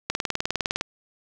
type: click train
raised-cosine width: 0.2 ms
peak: -7 dBFS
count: 15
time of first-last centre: 0.1-0.811 s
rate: 19.7 Hz
effects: none